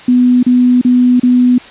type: tone bursts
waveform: sine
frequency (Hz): 248.2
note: B3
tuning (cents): +9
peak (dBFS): -5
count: 4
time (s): 0.08-1.582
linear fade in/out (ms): 5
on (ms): 350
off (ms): 34
effects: white hiss -34 dBFS RMS until 1.7 s + resampled to 8000 Hz